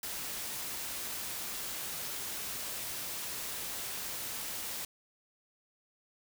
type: noise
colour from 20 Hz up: white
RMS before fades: -39 dBFS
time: 0.03-4.85 s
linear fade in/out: 2 ms
effects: none